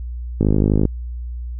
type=click train; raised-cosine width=3 ms; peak=-3 dBFS; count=24; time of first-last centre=0.41-0.853 s; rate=51.9 Hz; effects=added 60 Hz sine -25 dBFS peak until 1.59 s